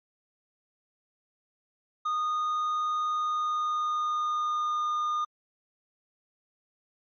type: tone with pitch glide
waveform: triangle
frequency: 1232 to 1217.8 Hz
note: D#6 to D#6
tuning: -17 to -38 cents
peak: -24 dBFS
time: 2.05-5.25 s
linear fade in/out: 10 ms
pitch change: -21 cents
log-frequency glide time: 3.09-4.86 s
effects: MP3 32 kbps